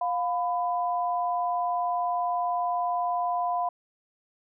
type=tone pair together; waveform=sine; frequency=706.6 / 1000 Hz; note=F5 / B5; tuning=+20 / +21 cents; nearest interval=tritone; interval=601 cents; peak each=-26 / -29 dBFS; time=0.01-3.69 s; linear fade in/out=5 ms; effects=none